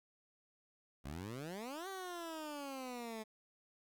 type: exponential two-way sweep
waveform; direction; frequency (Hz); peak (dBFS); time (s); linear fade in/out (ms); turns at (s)
15% pulse; up then down; 64.3 to 392.1 to 215.5; -37; 1.04-3.24; 20; 1.88
effects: 12-bit